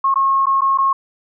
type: tone with dropouts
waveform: sine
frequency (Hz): 1085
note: C#6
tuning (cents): -37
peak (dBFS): -12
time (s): 0.04-0.93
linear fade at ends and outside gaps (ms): 5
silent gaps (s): 0.142-0.157 / 0.458-0.467 / 0.609-0.617 / 0.776-0.784
effects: none